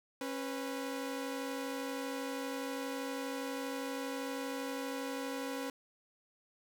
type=tone pair together; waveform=sawtooth; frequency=273.2 / 493.9 Hz; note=C#4 / B4; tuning=-25 / 0 cents; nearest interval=minor seventh; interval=1025 cents; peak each=-35 / -37 dBFS; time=0.21-5.7 s; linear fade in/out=2 ms; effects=none